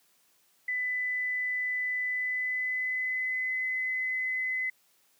sine tone with pitch glide, 1999 to 2027 Hz, B6 to B6, +20 to +45 cents, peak -28 dBFS, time 0.68-4.7 s, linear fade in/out 5 ms, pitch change +25 cents, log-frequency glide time 2.05-3.51 s, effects white hiss -67 dBFS RMS until 5.19 s + high-pass 150 Hz 12 dB/octave

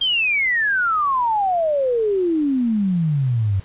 sine exponential sweep, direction down, 3230 to 93.2 Hz, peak -16 dBFS, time 0.01-3.6 s, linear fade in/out 5 ms, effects pink hiss -47 dBFS RMS until 3.64 s + resampled to 8000 Hz

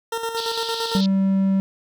20% pulse tone with tremolo, 457.4 Hz, A#4, 33 cents flat, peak -18 dBFS, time 0.12-1.01 s, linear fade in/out 5 ms, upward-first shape square, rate 8.8 Hz, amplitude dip 50%
pink band-pass noise, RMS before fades -30 dBFS, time 0.37-1.06 s, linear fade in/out 2 ms, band 3300 to 4900 Hz, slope 48 dB/octave
triangle tone, 193.3 Hz, G3, 24 cents flat, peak -14 dBFS, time 0.95-1.6 s, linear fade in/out 0 ms
effects none

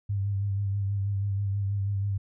sine tone with vibrato, 99.6 Hz, G2, 28 cents sharp, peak -25 dBFS, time 0.09-2.18 s, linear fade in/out 10 ms, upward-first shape sine, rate 6.2 Hz, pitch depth 35 cents each way, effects none

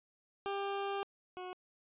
20% pulse tone pair in turn, 397.3 / 365.4 Hz, G4 / F#4, +23 / -22 cents, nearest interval minor second, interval 145 cents, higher first, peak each -30 / -37 dBFS, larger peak first, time 0.46-1.03 / 1.37-1.53 s, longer first, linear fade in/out 0 ms, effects resampled to 8000 Hz

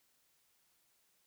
silence, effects white hiss -74 dBFS RMS until 1.26 s

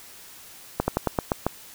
slowing click train, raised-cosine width 1 ms, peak -7 dBFS, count 7, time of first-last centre 0.8-1.466 s, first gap 80 ms, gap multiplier 1.13, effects white hiss -46 dBFS RMS until 1.74 s

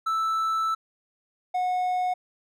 triangle tone pair in turn, 1318.5 / 729.8 Hz, E6 / F#5, 0 / -24 cents, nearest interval minor seventh, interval 1024 cents, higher first, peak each -21 dBFS, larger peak neither, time 0.06-0.75 / 1.54-2.14 s, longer first, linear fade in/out 10 ms, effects none

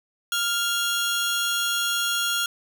sawtooth tone pair together, 1396.9 / 3318 Hz, F6 / G#7, 0 / -2 cents, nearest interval octave + minor third, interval 1498 cents, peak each -21 / -23 dBFS, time 0.32-2.46 s, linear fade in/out 2 ms, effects none

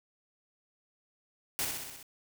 white noise with echo, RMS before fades -32 dBFS, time 1.59-1.65 s, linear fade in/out 0 ms, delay 63 ms, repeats 6, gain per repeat -3 dB, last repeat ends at 2.028 s, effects none

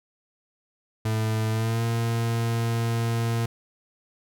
40% pulse tone with pitch glide, 110 to 115.6 Hz, A2 to A#2, 0 to -14 cents, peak -22 dBFS, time 1.05-3.46 s, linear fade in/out 5 ms, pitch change +86 cents, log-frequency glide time 1.51-1.83 s, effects none

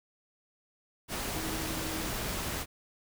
sine tone in noise, 317.8 Hz, D#4, 37 cents sharp, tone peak -40 dBFS, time 1.33-2.12 s, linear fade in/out 50 ms, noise pink, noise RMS -35 dBFS, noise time 1.08-2.66 s, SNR -8 dB, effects none

